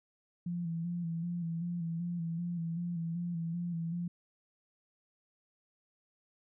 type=tone with vibrato; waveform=sine; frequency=169.8 Hz; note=F3; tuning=48 cents flat; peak=-33 dBFS; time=0.46-4.08 s; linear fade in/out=5 ms; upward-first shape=square; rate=2.6 Hz; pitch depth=41 cents each way; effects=none